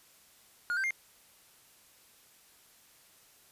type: tone with pitch steps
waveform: triangle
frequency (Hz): 1433 / 1560 / 2116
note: F6 / G6 / C7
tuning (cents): +44 / -9 / +19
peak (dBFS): -27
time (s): 0.7-0.907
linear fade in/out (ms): 0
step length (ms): 69
effects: white hiss -61 dBFS RMS until 3.51 s + resampled to 32000 Hz